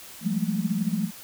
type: tone cluster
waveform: sine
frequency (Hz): 171.8 / 189.8 / 207.7 / 221.2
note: F3 / F#3 / G#3 / A3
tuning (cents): -28 / +44 / 0 / +9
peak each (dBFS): -29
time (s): 0.21-1.11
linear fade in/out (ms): 50
effects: white hiss -44 dBFS RMS until 1.23 s